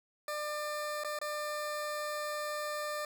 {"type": "tone with dropouts", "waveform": "20% pulse", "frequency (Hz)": 598, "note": "D5", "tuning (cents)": 31, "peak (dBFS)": -30, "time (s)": [0.28, 3.05], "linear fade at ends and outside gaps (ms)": 2, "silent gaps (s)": [[1.037, 1.046], [1.189, 1.214]], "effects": []}